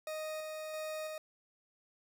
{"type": "tone with tremolo", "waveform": "40% pulse", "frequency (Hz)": 622.3, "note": "D#5", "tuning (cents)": 0, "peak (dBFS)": -37, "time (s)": [0.07, 1.18], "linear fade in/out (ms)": 2, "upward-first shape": "square", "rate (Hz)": 1.5, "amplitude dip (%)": 25, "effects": []}